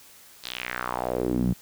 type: tone with band-pass filter sweep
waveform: sawtooth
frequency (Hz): 61.74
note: B1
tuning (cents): 0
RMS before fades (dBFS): -28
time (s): 0.43-1.54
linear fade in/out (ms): 20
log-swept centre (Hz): 4400 to 160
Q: 3.1
effects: white hiss -51 dBFS RMS until 1.61 s